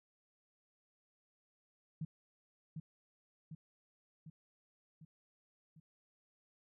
sine tone with echo, 158 Hz, D#3, 27 cents sharp, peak -37 dBFS, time 2.01-2.05 s, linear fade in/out 5 ms, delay 750 ms, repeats 5, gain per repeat -4 dB, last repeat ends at 5.8 s, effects none

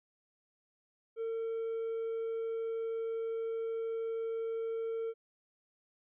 triangle tone, 453.2 Hz, A#4, 49 cents flat, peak -31 dBFS, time 1.16-5.14 s, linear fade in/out 50 ms, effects tanh soft clip ceiling -27 dBFS + resampled to 8000 Hz

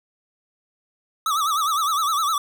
square tone with vibrato, 1225 Hz, D#6, 27 cents flat, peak -20 dBFS, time 1.26-2.38 s, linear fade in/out 2 ms, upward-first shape sine, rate 9.8 Hz, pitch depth 140 cents each way, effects none

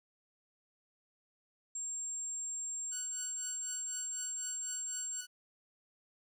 sine tone, 7450 Hz, A#8, 2 cents flat, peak -37 dBFS, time 1.75-5.21 s, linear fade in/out 5 ms
10% pulse tone with tremolo, 1480 Hz, F#6, in tune, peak -36 dBFS, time 2.91-5.27 s, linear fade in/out 20 ms, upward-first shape triangle, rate 4 Hz, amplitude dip 95%
effects none

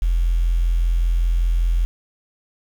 sine tone, 42.59 Hz, F1, 43 cents flat, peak -14 dBFS, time 0.02-1.85 s, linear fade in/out 0 ms, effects tanh soft clip ceiling -10 dBFS + 7-bit

